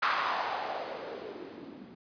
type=noise with low-pass filter sweep; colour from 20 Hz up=violet; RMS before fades=-35 dBFS; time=0.02-1.95 s; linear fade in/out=10 ms; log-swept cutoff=1300 to 220 Hz; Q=3; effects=resampled to 11025 Hz